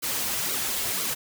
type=noise with flanger; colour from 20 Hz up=white; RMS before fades=-28 dBFS; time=0.02-1.15 s; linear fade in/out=20 ms; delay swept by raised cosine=1.1 to 7 ms; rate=2 Hz; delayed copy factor=-0.9; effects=none